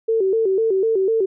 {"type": "tone with vibrato", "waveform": "sine", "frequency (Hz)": 414.4, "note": "G#4", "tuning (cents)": -4, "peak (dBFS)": -15, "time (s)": [0.08, 1.26], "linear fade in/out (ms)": 10, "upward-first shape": "square", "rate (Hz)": 4, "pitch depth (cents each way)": 140, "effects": []}